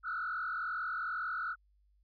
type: tone with frequency modulation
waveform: sine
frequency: 1387 Hz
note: F6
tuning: 12 cents flat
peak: -33 dBFS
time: 0.03-1.56 s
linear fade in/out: 50 ms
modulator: 42.3 Hz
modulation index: 2.4
effects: tanh soft clip ceiling -29 dBFS + added 50 Hz sine -66 dBFS peak until 2.03 s